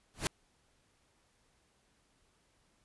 pink noise with exponential growth, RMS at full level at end -27 dBFS, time 0.14-0.27 s, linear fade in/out 0 ms, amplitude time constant 28 ms, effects pink hiss -72 dBFS RMS until 2.84 s + resampled to 24000 Hz

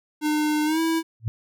square tone with pitch glide, 302.8 to 326.4 Hz, D#4 to E4, -47 to -17 cents, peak -21 dBFS, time 0.21-1.03 s, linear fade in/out 50 ms, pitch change +130 cents, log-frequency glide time 0.65-0.8 s
sine tone with exponential growth, 113.3 Hz, A#2, 49 cents flat, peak -18 dBFS, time 1.2-1.28 s, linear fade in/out 0 ms, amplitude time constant 16 ms
effects none

